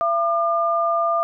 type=tone pair together; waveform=sine; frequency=675.2 / 1203 Hz; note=E5 / D6; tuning=+41 / +41 cents; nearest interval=minor seventh; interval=1000 cents; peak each=-20 dBFS; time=0.01-1.23 s; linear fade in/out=0 ms; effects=none